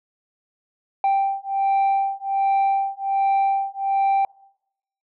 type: beating tone pair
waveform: sine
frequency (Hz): 784 / 785.3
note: G5 / G5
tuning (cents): 0 / +3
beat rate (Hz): 1.3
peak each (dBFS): -19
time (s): 1.04-4.25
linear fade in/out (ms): 2
effects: noise-tail reverb RT60 0.8 s tail -26 dB re dry + tanh soft clip ceiling -15 dBFS